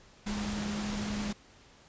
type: tone in noise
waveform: sine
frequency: 207.7 Hz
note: G#3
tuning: in tune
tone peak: -33 dBFS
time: 0.26-1.33 s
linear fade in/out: 10 ms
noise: pink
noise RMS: -38 dBFS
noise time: 0.26-1.33 s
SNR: +2 dB
effects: pink hiss -58 dBFS RMS until 1.88 s + resampled to 16000 Hz